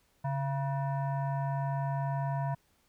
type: tone with frequency modulation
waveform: sine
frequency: 140 Hz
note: C#3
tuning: 18 cents sharp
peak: -29 dBFS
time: 0.24-2.55 s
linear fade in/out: 10 ms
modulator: 822 Hz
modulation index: 0.79
effects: pink hiss -70 dBFS RMS until 2.88 s